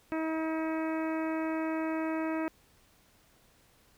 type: harmonic tone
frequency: 319.2 Hz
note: D#4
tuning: 44 cents sharp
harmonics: 1 / 2 / 3 / 4 / 5 / 6 / 7 / 8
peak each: -31 / -37 / -41 / -43 / -45 / -47 / -48 / -49 dBFS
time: 0.12-2.48 s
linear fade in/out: 0 ms
effects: pink hiss -64 dBFS RMS until 3.97 s